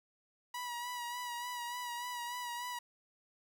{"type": "tone with vibrato", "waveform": "sawtooth", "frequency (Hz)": 970, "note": "B5", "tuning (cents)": -31, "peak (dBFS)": -35, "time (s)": [0.54, 2.79], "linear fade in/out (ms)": 5, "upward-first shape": "sine", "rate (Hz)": 3.4, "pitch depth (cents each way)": 33, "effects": ["11-bit"]}